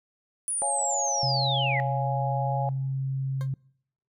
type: linear sweep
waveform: sine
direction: down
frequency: 9940 to 1885 Hz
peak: -26 dBFS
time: 0.48-1.8 s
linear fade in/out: 0 ms
type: chord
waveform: sine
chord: Db major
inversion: none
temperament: equal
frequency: 554.4 / 698.5 / 830.6 Hz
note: Db5 / F5 / Ab5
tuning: 0 / 0 / 0 cents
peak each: -33 / -33 / -29 dBFS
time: 0.62-2.69 s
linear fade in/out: 0 ms
type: tone with pitch glide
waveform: sine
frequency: 132.5 to 134.19 Hz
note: C3 to C3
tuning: +22 to +44 cents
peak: -26 dBFS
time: 1.23-3.54 s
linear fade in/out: 2 ms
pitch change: +22 cents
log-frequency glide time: 2.4-2.58 s
type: tone with exponential decay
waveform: 20% pulse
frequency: 530 Hz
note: C5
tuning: 22 cents sharp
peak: -32 dBFS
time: 3.41-3.5 s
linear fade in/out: 0 ms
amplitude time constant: 19 ms
effects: noise-tail reverb RT60 0.7 s tail -25 dB re dry